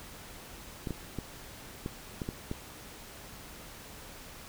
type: clicks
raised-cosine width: 3 ms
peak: -21 dBFS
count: 7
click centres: 0.872 / 0.907 / 1.187 / 1.861 / 2.218 / 2.289 / 2.514 s
effects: pink hiss -48 dBFS RMS until 4.48 s